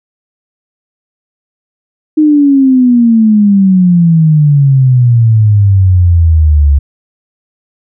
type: exponential sweep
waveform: sine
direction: down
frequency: 311.1 to 69.3 Hz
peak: -3 dBFS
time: 2.17-6.79 s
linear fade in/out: 10 ms
effects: none